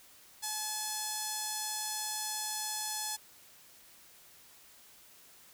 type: tone with notch filter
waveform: 5% pulse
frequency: 857 Hz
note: A5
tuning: 46 cents flat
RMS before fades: -37 dBFS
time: 0.42-3.17 s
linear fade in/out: 20 ms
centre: 2300 Hz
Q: 0.96
effects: white hiss -58 dBFS RMS until 5.53 s